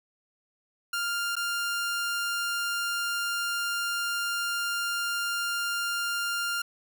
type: tone with dropouts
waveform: sawtooth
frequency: 1399 Hz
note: F6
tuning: 3 cents sharp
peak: -24 dBFS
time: 0.93-6.62 s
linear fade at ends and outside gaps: 5 ms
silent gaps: 1.355-1.365 s
effects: none